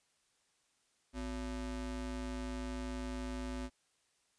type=ring-modulated tone; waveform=square; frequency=155.56 Hz; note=D#3; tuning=in tune; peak=-36 dBFS; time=1.13-3.7 s; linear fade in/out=50 ms; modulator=99.4 Hz; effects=white hiss -75 dBFS RMS until 4.38 s + resampled to 22050 Hz